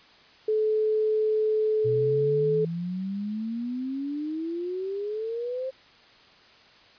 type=tone; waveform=sine; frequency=432.2 Hz; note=A4; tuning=31 cents flat; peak=-21 dBFS; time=0.48-2.65 s; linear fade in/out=5 ms
type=exponential sweep; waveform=sine; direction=up; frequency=120 to 532 Hz; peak=-28 dBFS; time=1.84-5.71 s; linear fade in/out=20 ms
effects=white hiss -54 dBFS RMS until 6.98 s + resampled to 11025 Hz